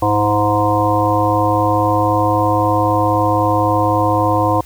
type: harmonic tone with a mistuned harmonic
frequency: 103.83 Hz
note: G#2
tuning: in tune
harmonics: 1 / 3 / 5 / 7 / 9 / 10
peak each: -19 / -19 / -19 / -19 / -19 / -19 dBFS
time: 0.02-4.61 s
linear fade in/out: 5 ms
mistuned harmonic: 3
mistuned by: +43 cents
effects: added 60 Hz sine -38 dBFS peak until 4.65 s + white hiss -44 dBFS RMS until 4.65 s